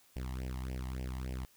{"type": "tone with flanger", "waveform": "sawtooth", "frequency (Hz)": 64, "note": "C2", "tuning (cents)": -38, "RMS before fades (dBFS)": -39, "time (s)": [0.16, 1.45], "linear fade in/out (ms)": 0, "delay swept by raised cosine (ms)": [0.37, 1.04], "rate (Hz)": 3.5, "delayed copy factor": 1, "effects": ["white hiss -65 dBFS RMS until 1.56 s"]}